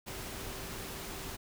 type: tone in noise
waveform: sine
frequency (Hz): 386.8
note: G4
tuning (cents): -23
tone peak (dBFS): -51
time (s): 0.06-1.37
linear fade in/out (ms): 20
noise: pink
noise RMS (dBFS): -42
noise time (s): 0.06-1.37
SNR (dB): -12
effects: none